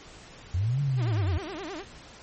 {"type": "linear two-way sweep", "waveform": "sine", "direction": "up then down", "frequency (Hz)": [82.7, 144.4, 82.7], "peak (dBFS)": -23, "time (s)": [0.54, 1.38], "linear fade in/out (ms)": 5, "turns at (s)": 0.81}
{"type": "tone with vibrato", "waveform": "sawtooth", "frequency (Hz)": 347.5, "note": "F4", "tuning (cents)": -9, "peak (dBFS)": -31, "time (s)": [0.96, 1.85], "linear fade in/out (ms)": 50, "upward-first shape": "sine", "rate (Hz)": 9.6, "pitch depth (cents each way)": 260}
{"effects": ["pink hiss -48 dBFS RMS until 2.22 s", "MP3 32 kbps"]}